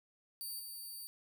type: tone with level steps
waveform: 5% pulse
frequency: 4614 Hz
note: D8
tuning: 31 cents flat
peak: -34 / -38 dBFS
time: 0.41-1.07 s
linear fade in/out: 0 ms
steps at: 0.59 s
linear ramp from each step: 10 ms
effects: none